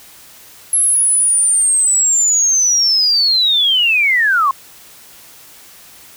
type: linear sweep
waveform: sine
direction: down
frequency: 11110 to 1046.5 Hz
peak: -10 dBFS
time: 0.73-4.51 s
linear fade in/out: 2 ms
effects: white hiss -41 dBFS RMS until 6.16 s